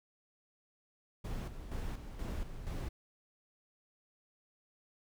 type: noise with tremolo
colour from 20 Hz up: brown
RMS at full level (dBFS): -38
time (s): 1.24-2.89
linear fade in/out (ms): 10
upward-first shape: square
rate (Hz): 2.1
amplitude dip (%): 60
effects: none